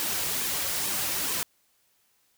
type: noise with flanger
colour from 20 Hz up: white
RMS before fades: -29 dBFS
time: 0-1.43 s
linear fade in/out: 0 ms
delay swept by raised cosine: 1.4 to 4.8 ms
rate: 2.3 Hz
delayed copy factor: -0.55
effects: white hiss -68 dBFS RMS until 2.37 s